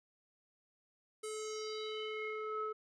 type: tone with low-pass filter sweep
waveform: square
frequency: 431.9 Hz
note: A4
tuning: 32 cents flat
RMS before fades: -41 dBFS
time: 1.23-2.73 s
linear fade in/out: 10 ms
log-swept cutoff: 9400 to 1100 Hz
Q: 4.6
effects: none